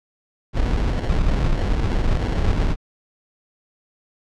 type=noise with sample-and-hold; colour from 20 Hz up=brown; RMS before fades=-19 dBFS; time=0.53-2.76 s; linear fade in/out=50 ms; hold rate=1225 Hz; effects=low-pass 5000 Hz 12 dB/octave